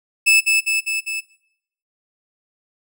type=tone with echo; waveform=40% pulse; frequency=2620 Hz; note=E7; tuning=11 cents flat; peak=-9 dBFS; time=0.26-0.41 s; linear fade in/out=20 ms; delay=200 ms; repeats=4; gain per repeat=-3 dB; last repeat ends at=1.21 s; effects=noise-tail reverb RT60 0.7 s tail -18 dB re dry